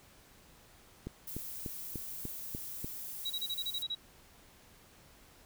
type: click train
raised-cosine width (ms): 3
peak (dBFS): -26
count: 7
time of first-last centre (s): 1.07-2.845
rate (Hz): 3.38
type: noise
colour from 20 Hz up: violet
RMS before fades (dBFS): -43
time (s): 1.27-3.83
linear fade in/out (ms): 5
type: tone bursts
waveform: sine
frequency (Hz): 3867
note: B7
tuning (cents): -37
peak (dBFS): -33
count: 9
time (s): 3.25-3.951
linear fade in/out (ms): 10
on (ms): 53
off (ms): 28
effects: pink hiss -60 dBFS RMS until 5.45 s